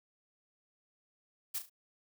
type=noise with echo; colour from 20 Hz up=blue; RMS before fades=-36 dBFS; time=1.54-1.59 s; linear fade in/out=10 ms; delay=36 ms; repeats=3; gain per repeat=-9 dB; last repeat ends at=1.698 s; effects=none